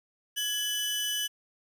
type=tone pair together; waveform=sawtooth; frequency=1681.5 / 2992 Hz; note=G#6 / F#7; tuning=+21 / +19 cents; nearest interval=minor seventh; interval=998 cents; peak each=-34 / -26 dBFS; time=0.36-1.28 s; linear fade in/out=20 ms; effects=10-bit